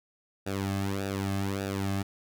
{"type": "tone with flanger", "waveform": "sawtooth", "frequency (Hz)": 98, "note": "G2", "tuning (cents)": 0, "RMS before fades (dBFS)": -31, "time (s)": [0.46, 2.03], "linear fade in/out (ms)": 10, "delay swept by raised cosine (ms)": [0.94, 2.14], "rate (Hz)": 1.7, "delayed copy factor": -0.85, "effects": []}